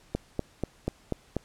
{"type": "click train", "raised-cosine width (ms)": 2, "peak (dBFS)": -14, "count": 6, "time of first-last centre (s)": [0.15, 1.367], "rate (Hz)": 4.11, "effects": ["pink hiss -59 dBFS RMS until 1.44 s", "low-pass 10000 Hz 12 dB/octave"]}